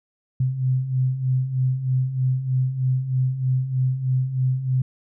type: beating tone pair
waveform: sine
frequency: 127.1 / 130.3 Hz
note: C3 / C3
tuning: -50 / -7 cents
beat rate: 3.2 Hz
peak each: -26 / -20 dBFS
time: 0.4-4.82 s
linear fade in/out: 5 ms
effects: none